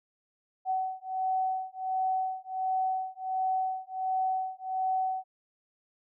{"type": "beating tone pair", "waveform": "sine", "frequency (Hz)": [753, 754.4], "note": ["F#5", "F#5"], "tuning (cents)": [30, 33], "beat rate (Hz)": 1.4, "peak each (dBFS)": -31, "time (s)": [0.65, 5.24], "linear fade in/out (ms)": 50, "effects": []}